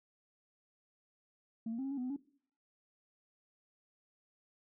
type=tone with pitch steps; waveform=sine; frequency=225.5 / 230.5 / 266.2 / 271.8 / 280 / 249.2 / 254.2 / 281.3 Hz; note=A3 / A#3 / C4 / C#4 / C#4 / B3 / C4 / C#4; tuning=+43 / -19 / +30 / -34 / +18 / +16 / -50 / +26 cents; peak=-34 dBFS; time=1.66-2.164 s; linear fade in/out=5 ms; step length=63 ms; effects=noise-tail reverb RT60 0.5 s tail -18 dB re dry + tanh soft clip ceiling -33 dBFS